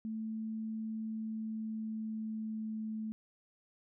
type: tone with pitch glide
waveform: sine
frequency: 220.3 to 218.3 Hz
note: A3 to A3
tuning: +2 to -13 cents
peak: -36 dBFS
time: 0.05-3.12 s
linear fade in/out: 0 ms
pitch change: -15 cents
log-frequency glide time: 1.04-2.79 s
effects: none